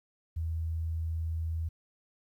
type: tone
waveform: sine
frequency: 81.3 Hz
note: E2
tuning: 23 cents flat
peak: -30 dBFS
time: 0.36-1.69 s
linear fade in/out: 10 ms
effects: 11-bit